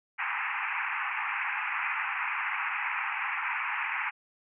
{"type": "band-pass noise", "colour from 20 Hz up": "white", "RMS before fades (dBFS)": -32, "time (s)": [0.18, 4.11], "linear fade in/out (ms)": 20, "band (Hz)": [810, 2600], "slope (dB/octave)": 96, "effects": []}